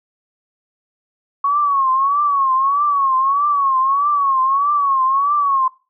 sine tone with vibrato, 1108.7 Hz, C#6, in tune, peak -13 dBFS, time 1.44-5.68 s, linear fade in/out 5 ms, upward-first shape triangle, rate 1.6 Hz, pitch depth 120 cents each way, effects noise-tail reverb RT60 0.3 s tail -20 dB re dry

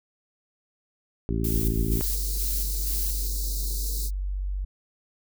harmonic tone, 55.6 Hz, A1, 19 cents sharp, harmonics 1 / 2 / 3 / 4 / 5 / 6 / 7, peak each -27 / -30 / -32 / -33 / -34 / -35 / -35 dBFS, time 1.29-2.01 s, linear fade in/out 0 ms
violet noise with tremolo, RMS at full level -31 dBFS, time 1.44-3.28 s, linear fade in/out 5 ms, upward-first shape square, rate 2.1 Hz, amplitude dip 55%
sine tone, 47.63 Hz, G1, 49 cents flat, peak -26 dBFS, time 1.54-4.65 s, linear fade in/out 10 ms
white band-stop noise, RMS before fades -34 dBFS, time 1.99-4.11 s, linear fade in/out 50 ms, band 490 to 3900 Hz, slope 96 dB/octave
effects none

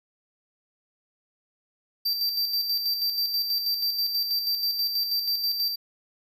square tone with tremolo, 4683 Hz, D8, 6 cents flat, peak -23 dBFS, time 2.05-5.76 s, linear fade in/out 10 ms, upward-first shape square, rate 6.2 Hz, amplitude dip 45%, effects none

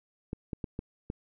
clicks, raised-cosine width 3 ms, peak -21 dBFS, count 5, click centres 0.331 / 0.532 / 0.642 / 0.791 / 1.101 s, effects none

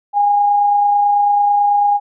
sine tone with amplitude modulation, 818 Hz, G#5, 26 cents flat, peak -9 dBFS, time 0.13-2 s, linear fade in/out 50 ms, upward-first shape sine, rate 29.1 Hz, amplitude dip 25%, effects none

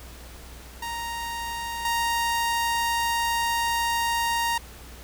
sawtooth tone with level steps, 932.3 Hz, A#5, in tune, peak -26 / -19 dBFS, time 0.82-4.58 s, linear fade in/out 5 ms, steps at 1.85 s, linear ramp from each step 2 ms, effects added 60 Hz sine -43 dBFS peak until 5.03 s + pink hiss -46 dBFS RMS until 5.03 s

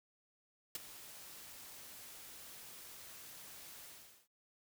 white noise with ADSR envelope, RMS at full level -38 dBFS, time 0.75-4.28 s, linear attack 3 ms, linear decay 19 ms, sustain -15 dB, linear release 440 ms, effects none

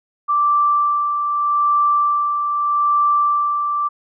sine tone with tremolo, 1172 Hz, D6, 4 cents flat, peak -12 dBFS, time 0.28-3.89 s, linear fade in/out 20 ms, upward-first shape sine, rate 0.81 Hz, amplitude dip 45%, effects none

